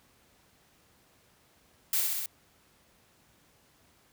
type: noise with echo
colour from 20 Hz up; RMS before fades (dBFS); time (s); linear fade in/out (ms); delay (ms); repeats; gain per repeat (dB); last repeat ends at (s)
blue; -27; 1.93-2; 2; 65; 4; -2; 2.26
effects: pink hiss -64 dBFS RMS until 4.12 s + high-pass 60 Hz 12 dB/octave